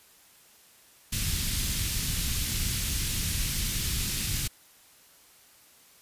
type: band-stop noise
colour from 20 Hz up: pink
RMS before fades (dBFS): -29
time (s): 1.12-4.48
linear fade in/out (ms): 10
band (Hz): 150 to 3000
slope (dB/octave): 12
effects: white hiss -57 dBFS RMS until 6.01 s + resampled to 32000 Hz